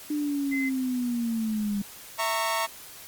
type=linear sweep; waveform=sine; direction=down; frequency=300 to 199.5 Hz; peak=-25 dBFS; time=0.1-1.82 s; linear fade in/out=5 ms
type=tone; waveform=sine; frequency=2055 Hz; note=C7; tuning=32 cents flat; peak=-29 dBFS; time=0.51-0.7 s; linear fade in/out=20 ms
type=chord; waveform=sawtooth; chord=A# diminished; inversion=second; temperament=equal with one note detuned; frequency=659.3 / 919 / 1108.7 Hz; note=E5 / A#5 / C#6; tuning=0 / -25 / 0 cents; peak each=-27 / -25 / -26 dBFS; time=2.18-2.67 s; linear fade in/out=20 ms
effects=white hiss -45 dBFS RMS until 3.07 s + Opus 48 kbps